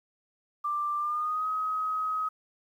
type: tone with pitch glide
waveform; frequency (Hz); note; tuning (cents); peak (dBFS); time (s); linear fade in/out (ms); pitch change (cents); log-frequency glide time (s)
sine; 1182 to 1266.8; D6 to D#6; +11 to +31; -27; 0.64-2.29; 10; +120; 0.98-1.47
effects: 10-bit